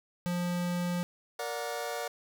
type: tone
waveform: square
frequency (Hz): 176.2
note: F3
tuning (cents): +16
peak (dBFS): -30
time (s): 0.26-1.03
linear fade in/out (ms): 0
type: chord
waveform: sawtooth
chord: Bb augmented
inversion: none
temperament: just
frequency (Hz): 466.2 / 582.7 / 728.4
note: Bb4 / D5 / F#5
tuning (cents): 0 / -14 / -27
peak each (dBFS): -34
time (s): 1.39-2.08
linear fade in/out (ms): 5
effects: none